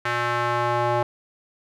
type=tone with band-pass filter sweep; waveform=square; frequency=120 Hz; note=B2; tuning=49 cents flat; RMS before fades=-23 dBFS; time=0.05-1.03 s; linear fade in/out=5 ms; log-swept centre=1600 to 770 Hz; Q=1.6; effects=none